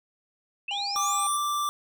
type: linear sweep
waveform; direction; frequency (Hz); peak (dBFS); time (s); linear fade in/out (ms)
sine; up; 2547 to 9956; -29; 0.68-1.37; 5
type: harmonic tone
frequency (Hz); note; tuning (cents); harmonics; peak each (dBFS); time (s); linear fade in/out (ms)
807; G#5; -50; 1 / 3 / 5 / 7 / 9 / 10; -32 / -43 / -49 / -49 / -51 / -56; 0.71-1.27; 2
type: tone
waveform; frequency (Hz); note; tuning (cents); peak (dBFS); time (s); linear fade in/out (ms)
square; 1174.7; D6; 0; -26; 0.96-1.69; 0
effects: none